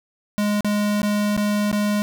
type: tone with dropouts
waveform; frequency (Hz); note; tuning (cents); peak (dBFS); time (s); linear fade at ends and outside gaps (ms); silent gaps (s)
square; 207.4; G#3; -2; -19; 0.38-2.02; 0; 0.607-0.646 / 1.018-1.031 / 1.366-1.376 / 1.715-1.728
effects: none